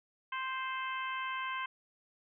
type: harmonic tone with a mistuned harmonic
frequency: 523.3 Hz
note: C5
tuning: in tune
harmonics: 2 / 3 / 4 / 5 / 6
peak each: -37 / -41 / -43 / -45 / -47 dBFS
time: 0.32-1.66 s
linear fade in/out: 5 ms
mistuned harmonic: 6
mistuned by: -19 cents
effects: none